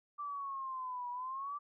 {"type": "exponential two-way sweep", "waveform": "sine", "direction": "down then up", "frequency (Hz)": [1174.7, 968, 1174.7], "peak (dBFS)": -38, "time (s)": [0.18, 1.59], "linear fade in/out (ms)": 20, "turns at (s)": 1.1, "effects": []}